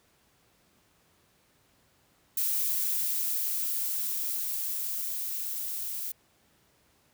violet noise with level ramp, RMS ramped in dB -28 to -35 dBFS, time 2.37-6.12 s, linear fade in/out 5 ms, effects pink hiss -66 dBFS RMS until 7.13 s + high-pass 60 Hz 12 dB/octave

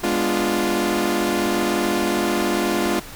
sawtooth chord, G# diminished seventh, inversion none, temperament equal with one note detuned, 206 / 246.9 / 293.7 / 349.2 Hz, G#3 / B3 / D4 / F4, -14 / 0 / 0 / 0 cents, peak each -21 / -23 / -22 / -18 dBFS, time 0.03-3 s, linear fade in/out 10 ms, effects pink hiss -38 dBFS RMS until 3.15 s

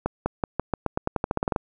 accelerating click train, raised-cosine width 1 ms, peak -9 dBFS, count 16, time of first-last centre 0.06-1.562 s, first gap 200 ms, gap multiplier 0.89, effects none

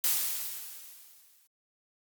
blue noise with exponential decay, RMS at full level -25 dBFS, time 0.04-1.47 s, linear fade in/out 1 ms, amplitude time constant 310 ms, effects Opus 48 kbps

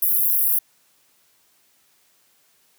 pink high-pass noise, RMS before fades -19 dBFS, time 0.02-0.59 s, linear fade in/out 5 ms, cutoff 11000 Hz, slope 96 dB/octave, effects white hiss -61 dBFS RMS until 2.78 s + high-pass 100 Hz 12 dB/octave

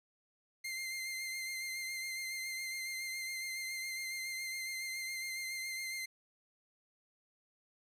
sawtooth tone with vibrato, 2093 Hz, C7, in tune, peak -35 dBFS, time 0.64-6.06 s, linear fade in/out 10 ms, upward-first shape triangle, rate 7.2 Hz, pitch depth 28 cents each way, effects resampled to 32000 Hz + 12-bit

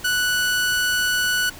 sawtooth tone, 1480 Hz, F#6, in tune, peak -15 dBFS, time 0.04-1.5 s, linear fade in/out 10 ms, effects pink hiss -40 dBFS RMS until 1.59 s

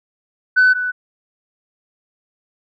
sine tone pair in turn, 1506 / 1491.3 Hz, F#6 / F#6, +30 / +13 cents, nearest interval unison, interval 17 cents, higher first, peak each -7 / -18 dBFS, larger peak first, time 0.56-0.74 / 0.74-0.92 s, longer neither, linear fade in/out 20 ms, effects tanh soft clip ceiling -6 dBFS

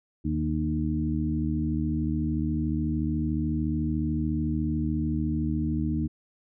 harmonic tone with a mistuned harmonic, 77 Hz, D#2, 17 cents flat, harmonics 1 / 2 / 3 / 4, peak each -30 / -30 / -30 / -30 dBFS, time 0.24-6.08 s, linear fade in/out 20 ms, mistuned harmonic 3, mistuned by +24 cents, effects none

